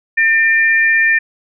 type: tone pair together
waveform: sine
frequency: 1804 / 2379 Hz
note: A6 / D7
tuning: +43 / +22 cents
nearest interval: perfect fourth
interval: 479 cents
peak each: -10 / -16 dBFS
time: 0.17-1.19 s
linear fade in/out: 10 ms
effects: none